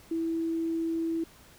sine tone, 328.6 Hz, E4, 5 cents flat, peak -27 dBFS, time 0.11-1.24 s, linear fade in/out 5 ms, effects pink hiss -55 dBFS RMS until 1.58 s

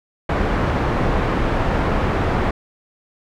pink low-pass noise, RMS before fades -19 dBFS, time 0.29-2.51 s, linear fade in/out 5 ms, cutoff 1500 Hz, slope 12 dB/octave, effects none

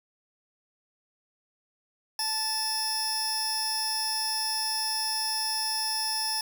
sawtooth tone cluster, 876 / 5130 / 5480 Hz, A5 / E8 / F8, -8 / -48 / -34 cents, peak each -30 / -28 / -29 dBFS, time 2.19-6.41 s, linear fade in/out 2 ms, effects none

